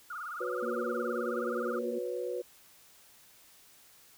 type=tone with vibrato; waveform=sine; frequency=1318.5 Hz; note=E6; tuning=in tune; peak=-37 dBFS; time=0.1-1.79 s; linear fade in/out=5 ms; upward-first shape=sine; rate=19 Hz; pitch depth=170 cents each way
type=chord; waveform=sine; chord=F# suspended fourth; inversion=none; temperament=equal with one note detuned; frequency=364.5 / 493.9 / 554.4 Hz; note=F#4 / B4 / C#5; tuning=-26 / 0 / 0 cents; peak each=-37 / -35 / -41 dBFS; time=0.4-2.42 s; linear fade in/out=10 ms
type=harmonic tone; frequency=118.1 Hz; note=A#2; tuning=23 cents sharp; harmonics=2 / 3 / 4; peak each=-38 / -42 / -44 dBFS; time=0.62-1.99 s; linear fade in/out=10 ms
effects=white hiss -59 dBFS RMS until 4.17 s